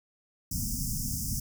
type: band-stop noise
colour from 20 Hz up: pink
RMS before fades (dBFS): -32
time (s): 0.51-1.4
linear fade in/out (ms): 5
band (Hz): 260 to 5100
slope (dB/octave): 96
effects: none